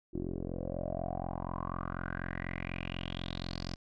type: tone with low-pass filter sweep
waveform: 10% pulse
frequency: 44.09 Hz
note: F1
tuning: 17 cents sharp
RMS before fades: -38 dBFS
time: 0.13-3.76 s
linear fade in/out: 20 ms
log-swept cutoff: 350 to 5200 Hz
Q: 6.6
effects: none